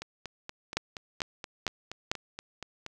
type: two click trains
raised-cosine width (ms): 0.2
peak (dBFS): -10 / -21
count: 4 / 13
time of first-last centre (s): 0.77-2.115 / 0.02-2.864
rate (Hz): 2.23 / 4.22
effects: none